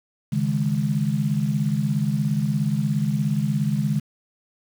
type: chord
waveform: sine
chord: C# suspended second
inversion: none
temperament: equal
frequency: 138.59 / 155.56 / 207.7 Hz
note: C#3 / D#3 / G#3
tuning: 0 / 0 / 0 cents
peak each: -24 dBFS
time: 0.32-4 s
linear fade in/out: 10 ms
effects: 7-bit